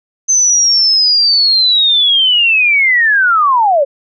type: linear sweep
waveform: sine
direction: down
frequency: 6220 to 529 Hz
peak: -7 dBFS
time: 0.28-3.85 s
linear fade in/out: 20 ms
effects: none